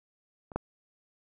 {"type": "clicks", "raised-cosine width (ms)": 1, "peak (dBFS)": [-30, -15], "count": 2, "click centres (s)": [0.518, 0.56], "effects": []}